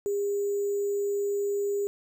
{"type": "tone with sample-and-hold", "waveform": "sine", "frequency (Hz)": 404.1, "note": "G#4", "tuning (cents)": -47, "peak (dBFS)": -25, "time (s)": [0.06, 1.87], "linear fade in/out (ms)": 0, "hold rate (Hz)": 7350, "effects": []}